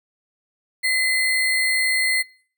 sine tone with sample-and-hold, 2038 Hz, C7, 46 cents flat, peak -17 dBFS, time 0.83-2.23 s, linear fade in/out 20 ms, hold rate 6300 Hz, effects noise-tail reverb RT60 0.5 s tail -24 dB re dry

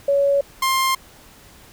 sine / sawtooth tone pair in turn, 561 / 1056.9 Hz, C#5 / C6, +21 / +17 cents, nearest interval major seventh, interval 1096 cents, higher second, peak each -14 / -13 dBFS, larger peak second, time 0.08-0.41 / 0.62-0.95 s, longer neither, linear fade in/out 5 ms, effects pink hiss -47 dBFS RMS until 1.72 s

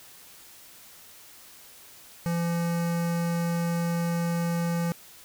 square tone with notch filter, 170 Hz, F3, 46 cents flat, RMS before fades -27 dBFS, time 2.26-4.92 s, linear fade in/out 0 ms, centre 3400 Hz, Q 1.6, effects white hiss -50 dBFS RMS until 5.24 s

